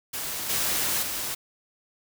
white noise with level steps, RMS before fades -32 / -26 / -31 dBFS, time 0.13-1.35 s, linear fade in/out 10 ms, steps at 0.49 / 1.02 s, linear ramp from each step 10 ms, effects none

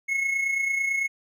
triangle tone with amplitude modulation, 2179 Hz, C#7, 30 cents flat, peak -19 dBFS, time 0.08-1.08 s, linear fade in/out 20 ms, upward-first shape sine, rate 29 Hz, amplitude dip 50%, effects none

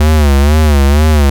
square tone with vibrato, 73.42 Hz, D2, in tune, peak -6 dBFS, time 0-1.3 s, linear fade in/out 5 ms, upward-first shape sine, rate 2.1 Hz, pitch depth 110 cents each way, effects none

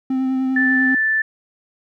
triangle tone with vibrato, 261.7 Hz, C4, in tune, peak -15 dBFS, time 0.1-0.95 s, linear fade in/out 5 ms, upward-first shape sine, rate 10 Hz, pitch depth 15 cents each way
sine tone, 1760 Hz, A6, in tune, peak -15 dBFS, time 0.56-1.22 s, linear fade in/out 5 ms
effects none

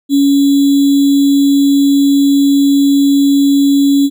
sine tone with sample-and-hold, 280 Hz, C#4, 18 cents sharp, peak -6 dBFS, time 0.09-4.1 s, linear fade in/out 50 ms, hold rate 3675 Hz, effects none

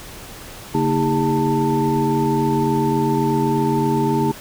sine tone cluster, 142.7 / 230.7 / 314.2 / 401.8 / 891 Hz, D3 / A#3 / D#4 / G4 / A5, -49 / -18 / +17 / +43 / +22 cents, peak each -22 dBFS, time 0.74-4.32 s, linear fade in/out 10 ms, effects pink hiss -37 dBFS RMS until 4.4 s

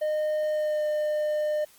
triangle tone with pitch glide, 612 to 604.6 Hz, D#5 to D#5, -29 to -50 cents, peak -22 dBFS, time 0.01-1.65 s, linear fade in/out 10 ms, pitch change -21 cents, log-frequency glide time 0.49-0.86 s, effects white hiss -56 dBFS RMS until 1.78 s + Opus 24 kbps

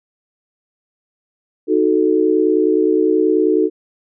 sine chord, D# diminished, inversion none, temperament equal, 311.1 / 370 / 440 Hz, D#4 / F#4 / A4, 0 / 0 / 0 cents, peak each -16 dBFS, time 1.67-3.7 s, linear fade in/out 50 ms, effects none

